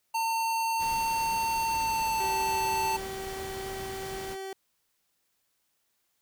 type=tone with pitch glide; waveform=square; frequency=905 to 888.9 Hz; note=A5 to A5; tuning=+48 to +17 cents; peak=-27 dBFS; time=0.14-2.97 s; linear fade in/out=10 ms; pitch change=-31 cents; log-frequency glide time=1.63-2.23 s
type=noise; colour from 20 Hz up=pink; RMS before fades=-42 dBFS; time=0.78-4.37 s; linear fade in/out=50 ms
type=tone; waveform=30% pulse; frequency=385.1 Hz; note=G4; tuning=31 cents flat; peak=-33 dBFS; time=2.2-4.53 s; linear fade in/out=2 ms
type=clicks; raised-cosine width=5 ms; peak=-35 dBFS; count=5; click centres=2.492 / 2.741 / 3.27 / 3.328 / 3.475 s
effects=white hiss -75 dBFS RMS until 6.21 s